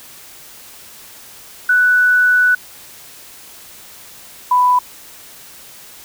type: tone pair in turn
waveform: sine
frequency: 1485 / 993.1 Hz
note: F#6 / B5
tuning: +6 / +9 cents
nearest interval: perfect fifth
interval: 697 cents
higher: first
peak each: -9 / -9 dBFS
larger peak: neither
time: 1.69-2.55 / 4.51-4.79 s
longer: first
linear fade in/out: 5 ms
effects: white hiss -39 dBFS RMS until 6.04 s